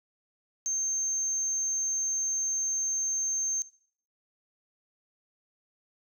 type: tone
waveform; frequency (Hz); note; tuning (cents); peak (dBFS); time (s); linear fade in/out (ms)
sine; 6340; G8; +19; -26; 0.66-3.62; 0
effects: noise-tail reverb RT60 0.6 s tail -21 dB re dry + tanh soft clip ceiling -24 dBFS